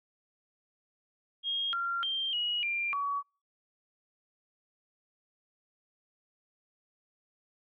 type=tone with pitch steps; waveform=sine; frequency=3252 / 1381 / 3168 / 2903 / 2383 / 1131 Hz; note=G#7 / F6 / G7 / F#7 / D7 / C#6; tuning=-37 / -20 / +18 / -34 / +25 / +34 cents; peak=-29 dBFS; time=1.43-3.23 s; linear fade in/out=50 ms; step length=300 ms; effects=noise-tail reverb RT60 0.4 s tail -25 dB re dry